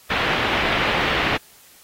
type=low-pass noise; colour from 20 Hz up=white; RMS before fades=-22 dBFS; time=0.1-1.37 s; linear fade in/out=5 ms; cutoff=2900 Hz; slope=24 dB/octave; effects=white hiss -50 dBFS RMS until 1.83 s + AAC 48 kbps